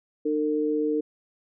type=tone pair together; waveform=sine; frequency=302.9 / 453.8 Hz; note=D#4 / A#4; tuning=-46 / -47 cents; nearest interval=perfect fifth; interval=699 cents; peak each=-25 dBFS; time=0.25-1.01 s; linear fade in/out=10 ms; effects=none